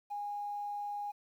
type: tone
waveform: triangle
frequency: 821 Hz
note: G#5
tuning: 20 cents flat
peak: -32 dBFS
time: 0.1-1.12 s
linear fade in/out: 20 ms
effects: tanh soft clip ceiling -34 dBFS + 11-bit